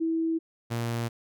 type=tone pair in turn; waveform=sine / sawtooth; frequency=326.2 / 117.14 Hz; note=E4 / A#2; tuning=-18 / +9 cents; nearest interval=octave + tritone; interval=1773 cents; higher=first; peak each=-24 dBFS; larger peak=neither; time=0-0.39 / 0.7-1.09 s; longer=neither; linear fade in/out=20 ms; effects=none